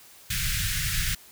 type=band-stop noise; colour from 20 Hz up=pink; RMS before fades=-27 dBFS; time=0.3-1.15 s; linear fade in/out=5 ms; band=160 to 1500 Hz; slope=48 dB/octave; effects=white hiss -51 dBFS RMS until 1.31 s